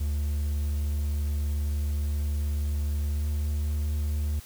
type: tone with pitch glide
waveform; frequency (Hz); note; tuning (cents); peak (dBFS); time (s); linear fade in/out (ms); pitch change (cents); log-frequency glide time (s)
triangle; 73.42 to 74.62; D2 to D2; 0 to +28; -23; 0-4.4; 10; +28; 3.08-3.28
effects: white hiss -49 dBFS RMS until 4.45 s